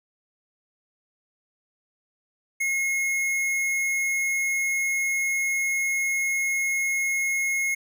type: tone with hard clipping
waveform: sine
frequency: 2162 Hz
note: C#7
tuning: 44 cents flat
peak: -24 dBFS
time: 2.6-7.75 s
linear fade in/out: 10 ms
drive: 14 dB
effects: none